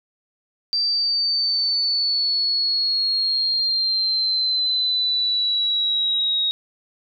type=exponential sweep; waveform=sine; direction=down; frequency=4680 to 3776 Hz; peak=-18 dBFS; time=0.73-6.51 s; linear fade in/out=0 ms; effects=none